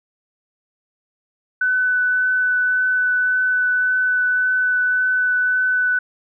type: tone with vibrato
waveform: sine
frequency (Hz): 1500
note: F#6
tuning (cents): +23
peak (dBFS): -15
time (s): 1.61-5.99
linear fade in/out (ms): 5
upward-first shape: triangle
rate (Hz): 1.8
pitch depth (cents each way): 10
effects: none